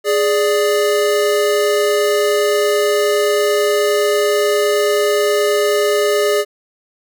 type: tone pair together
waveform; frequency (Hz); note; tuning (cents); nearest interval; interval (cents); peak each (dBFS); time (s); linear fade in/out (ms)
square; 415.3 / 587.3; G#4 / D5; 0 / 0; tritone; 600; -15 / -18; 0.04-6.45; 50
effects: none